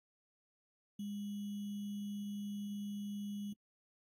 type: tone with sample-and-hold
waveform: sine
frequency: 203.9 Hz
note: G#3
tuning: 32 cents flat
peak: -39 dBFS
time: 0.99-3.53 s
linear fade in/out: 5 ms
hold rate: 3150 Hz
effects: AAC 48 kbps